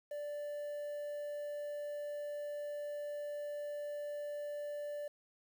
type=tone with quantisation; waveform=triangle; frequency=586 Hz; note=D5; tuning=4 cents flat; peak=-37 dBFS; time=0.11-5.08 s; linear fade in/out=5 ms; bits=10; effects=none